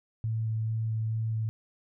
sine tone with vibrato, 111.1 Hz, A2, 17 cents sharp, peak -27 dBFS, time 0.24-1.49 s, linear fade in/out 0 ms, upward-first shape square, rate 2.3 Hz, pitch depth 8 cents each way, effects none

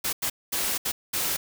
white noise bursts at uneven times, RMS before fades -27 dBFS, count 5, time 0.04-0.13 / 0.22-0.3 / 0.52-0.78 / 0.85-0.92 / 1.13-1.37 s, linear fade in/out 10 ms, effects none

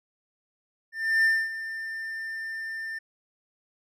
triangle tone with ADSR envelope, 1794 Hz, A6, 33 cents sharp, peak -16 dBFS, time 0.92-2.99 s, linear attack 320 ms, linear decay 250 ms, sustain -14 dB, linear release 10 ms, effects none

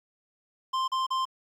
square tone bursts, 1046.5 Hz, C6, in tune, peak -26 dBFS, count 3, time 0.73-1.254 s, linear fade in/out 10 ms, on 150 ms, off 37 ms, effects low-pass 5000 Hz 12 dB/octave + 10-bit

